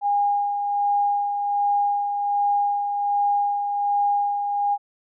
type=tone with tremolo; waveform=sine; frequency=814 Hz; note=G#5; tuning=35 cents flat; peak=-17 dBFS; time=0.01-4.78 s; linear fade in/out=50 ms; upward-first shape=sine; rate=1.3 Hz; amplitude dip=45%; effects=none